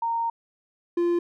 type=tone pair in turn; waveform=sine / triangle; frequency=924 / 346.1 Hz; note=A#5 / F4; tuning=-16 / -16 cents; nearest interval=octave + perfect fourth; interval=1700 cents; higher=first; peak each=-23 / -18 dBFS; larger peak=second; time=0.02-0.3 / 0.97-1.19 s; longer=first; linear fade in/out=5 ms; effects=none